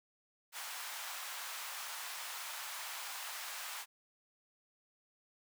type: high-pass noise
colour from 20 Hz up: pink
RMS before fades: -44 dBFS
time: 0.52-3.86 s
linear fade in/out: 50 ms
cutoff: 840 Hz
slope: 24 dB/octave
effects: none